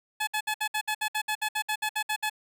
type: tone bursts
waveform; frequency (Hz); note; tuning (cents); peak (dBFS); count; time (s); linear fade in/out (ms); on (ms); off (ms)
15% pulse; 856; A5; -48; -20; 16; 0.2-2.298; 10; 73; 62
effects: none